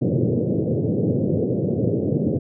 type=band-pass noise; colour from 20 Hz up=pink; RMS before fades=-21 dBFS; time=0.01-2.39 s; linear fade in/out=10 ms; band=100 to 530 Hz; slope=48 dB/octave; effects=none